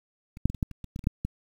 clicks, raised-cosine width 5 ms, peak -30 / -7 / -20 / -26 / -13 / -29 / -26 / -22 / -26 / -30 / -10 / -16 dBFS, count 12, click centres 0.371 / 0.456 / 0.5 / 0.547 / 0.628 / 0.713 / 0.843 / 0.961 / 0.992 / 1.041 / 1.071 / 1.25 s, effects 8-bit

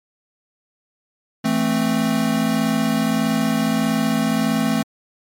square chord, A minor, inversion second, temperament equal, 164.81 / 220 / 261.6 Hz, E3 / A3 / C4, 0 / 0 / 0 cents, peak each -26 / -20 / -22 dBFS, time 1.44-4.83 s, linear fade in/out 10 ms, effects MP3 64 kbps

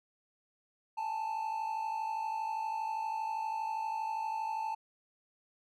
triangle tone pair together, 833.5 / 886 Hz, G#5 / A5, +6 / +12 cents, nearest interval minor second, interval 106 cents, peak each -39 / -32 dBFS, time 0.97-4.75 s, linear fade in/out 10 ms, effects none

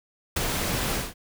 pink noise with ADSR envelope, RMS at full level -23 dBFS, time 0.36-1.14 s, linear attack 7 ms, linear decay 16 ms, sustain -4 dB, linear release 180 ms, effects none

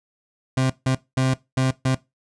30% pulse tone bursts at uneven times, 130.81 Hz, C3, in tune, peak -15 dBFS, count 5, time 0.57-0.7 / 0.86-0.95 / 1.17-1.34 / 1.57-1.71 / 1.85-1.95 s, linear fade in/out 5 ms, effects noise-tail reverb RT60 0.2 s tail -19 dB re dry + resampled to 22050 Hz

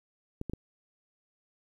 clicks, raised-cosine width 3 ms, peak -22 dBFS, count 3, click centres 0.414 / 0.497 / 0.535 s, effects 10-bit

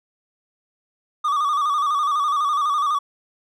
triangle tone with vibrato, 1174.7 Hz, D6, in tune, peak -16 dBFS, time 1.24-2.99 s, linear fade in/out 10 ms, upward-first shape square, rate 12 Hz, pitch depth 63 cents each way, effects none

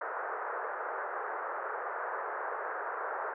white band-pass noise, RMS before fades -37 dBFS, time 0.01-3.34 s, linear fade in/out 5 ms, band 410 to 1600 Hz, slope 48 dB/octave, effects none

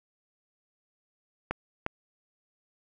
clicks, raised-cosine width 0.5 ms, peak -14 dBFS, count 2, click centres 1.51 / 1.864 s, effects none

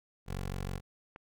15% pulse tone, 46.43 Hz, F#1, 7 cents sharp, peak -29 dBFS, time 0.26-0.81 s, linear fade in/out 50 ms
click, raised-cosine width 0.5 ms, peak -32 dBFS, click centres 1.161 s
effects none

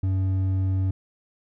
sine tone with hard clipping, 94.8 Hz, F#2, 43 cents sharp, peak -22 dBFS, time 0.03-0.91 s, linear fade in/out 5 ms, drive 5 dB, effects none

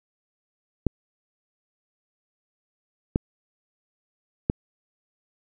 clicks, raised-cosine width 3 ms, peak -7 dBFS, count 3, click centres 0.867 / 3.159 / 4.499 s, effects none

